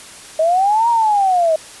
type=linear two-way sweep; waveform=sine; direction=up then down; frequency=621 to 951 to 621 Hz; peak=-11 dBFS; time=0.39-1.56 s; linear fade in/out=5 ms; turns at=0.89 s; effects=white hiss -37 dBFS RMS until 1.8 s + resampled to 24000 Hz